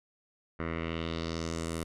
10% pulse tone with low-pass filter sweep, 82.41 Hz, E2, in tune, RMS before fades -35 dBFS, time 0.59-1.84 s, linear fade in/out 10 ms, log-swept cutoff 1700 to 11000 Hz, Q 2.3, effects none

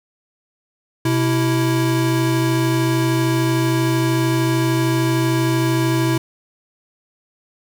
square tone pair together, 127.55 / 329.5 Hz, C3 / E4, -44 / -1 cents, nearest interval octave + major third, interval 1643 cents, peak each -19 dBFS, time 1.05-6.18 s, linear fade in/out 5 ms, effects none

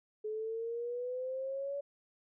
sine exponential sweep, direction up, 426 to 570 Hz, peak -35 dBFS, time 0.24-1.81 s, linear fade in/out 10 ms, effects none

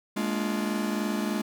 45% pulse chord, Bb dominant seventh, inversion third, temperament just, 209.8 / 233.1 / 291.4 / 349.6 Hz, Ab3 / Bb3 / D4 / F4, +18 / 0 / -13 / +2 cents, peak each -29 / -34 / -34 / -35 dBFS, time 0.16-1.42 s, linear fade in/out 10 ms, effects none

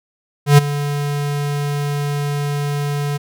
square tone with ADSR envelope, 144.5 Hz, D3, 28 cents flat, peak -4 dBFS, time 0.46-3.18 s, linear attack 120 ms, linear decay 15 ms, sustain -15 dB, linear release 17 ms, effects none

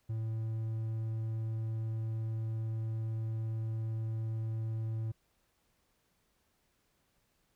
triangle tone, 111.4 Hz, A2, 22 cents sharp, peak -31 dBFS, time 0.09-5.12 s, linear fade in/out 10 ms, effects pink hiss -75 dBFS RMS until 7.55 s

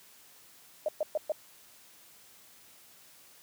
sine tone bursts, 614 Hz, D#5, 23 cents flat, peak -26 dBFS, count 4, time 0.86-1.32 s, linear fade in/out 2 ms, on 25 ms, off 120 ms, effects white hiss -57 dBFS RMS until 3.42 s + high-pass 80 Hz 12 dB/octave

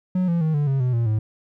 triangle tone with pitch steps, 183.4 / 170.13 / 157.83 / 146.41 / 135.82 / 125.99 / 116.88 / 108.42 Hz, F#3 / F3 / D#3 / D3 / C#3 / B2 / A#2 / A2, -15 / -45 / +25 / -5 / -35 / +35 / +5 / -25 cents, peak -16 dBFS, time 0.15-1.19 s, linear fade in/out 5 ms, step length 130 ms, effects none

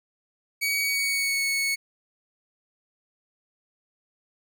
sawtooth tone with pitch glide, 2258 to 2210 Hz, C#7 to C#7, +31 to -6 cents, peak -20 dBFS, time 0.61-1.76 s, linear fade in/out 20 ms, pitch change -37 cents, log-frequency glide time 0.82-1.43 s, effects none

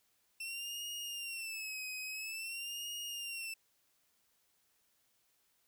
sawtooth tone with vibrato, 2686 Hz, E7, 32 cents sharp, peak -37 dBFS, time 0.4-3.54 s, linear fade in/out 5 ms, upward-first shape sine, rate 0.49 Hz, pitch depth 110 cents each way, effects white hiss -75 dBFS RMS until 5.67 s

